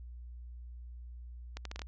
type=accelerating click train; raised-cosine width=0.2 ms; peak=-24 dBFS; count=6; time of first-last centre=1.57-1.818 s; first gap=83 ms; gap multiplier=0.74; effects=added 60 Hz sine -44 dBFS peak until 1.87 s + resampled to 16000 Hz